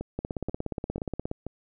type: two click trains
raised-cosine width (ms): 2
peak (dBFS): -17 / -20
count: 20 / 4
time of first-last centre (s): 0.19-1.314 / 0.01-1.466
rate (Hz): 16.9 / 2.06
effects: none